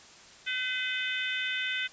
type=harmonic tone; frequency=508 Hz; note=B4; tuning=49 cents sharp; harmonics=3 / 4 / 5 / 6 / 7; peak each=-34 / -35 / -36 / -37 / -37 dBFS; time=0.46-1.88 s; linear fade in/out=20 ms; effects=white hiss -52 dBFS RMS until 1.92 s + resampled to 16000 Hz